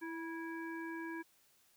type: harmonic tone with a mistuned harmonic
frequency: 330 Hz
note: E4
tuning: 2 cents sharp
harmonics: 1 / 3 / 5 / 7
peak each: -42 / -49 / -47 / -55 dBFS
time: 0.01-1.23 s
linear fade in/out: 20 ms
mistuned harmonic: 3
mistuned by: -33 cents
effects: white hiss -70 dBFS RMS until 1.76 s